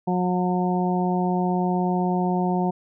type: harmonic tone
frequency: 180.8 Hz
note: F#3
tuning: 40 cents flat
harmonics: 1 / 2 / 3 / 4 / 5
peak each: -22 / -27 / -35 / -27 / -30 dBFS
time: 0.07-2.71 s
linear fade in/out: 10 ms
effects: none